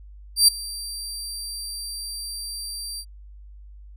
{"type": "tone with ADSR envelope", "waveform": "25% pulse", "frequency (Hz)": 4699, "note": "D8", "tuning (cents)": 0, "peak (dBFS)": -5, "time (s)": [0.36, 3.05], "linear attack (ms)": 120, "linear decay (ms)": 8, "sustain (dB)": -21, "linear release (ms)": 59, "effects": ["added 50 Hz sine -41 dBFS peak until 3.96 s"]}